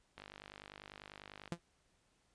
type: click train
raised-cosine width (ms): 0.3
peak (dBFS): -33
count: 66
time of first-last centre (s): 0.18-1.477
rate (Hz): 50.1
type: tone with exponential decay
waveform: sawtooth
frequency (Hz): 171.2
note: F3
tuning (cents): -34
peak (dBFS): -30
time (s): 1.52-1.59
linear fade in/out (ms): 0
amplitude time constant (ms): 15
effects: pink hiss -75 dBFS RMS until 2.34 s + resampled to 22050 Hz